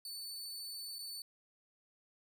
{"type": "tone with dropouts", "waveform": "sawtooth", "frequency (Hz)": 4493, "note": "C#8", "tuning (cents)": 23, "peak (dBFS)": -40, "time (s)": [0.05, 1.22], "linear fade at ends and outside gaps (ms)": 2, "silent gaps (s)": [0.985, 0.99], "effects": []}